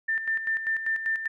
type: tone with tremolo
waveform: sine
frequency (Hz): 1790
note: A6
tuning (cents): +29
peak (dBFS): -23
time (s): 0.08-1.28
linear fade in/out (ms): 10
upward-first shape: square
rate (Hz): 5.1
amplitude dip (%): 60
effects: none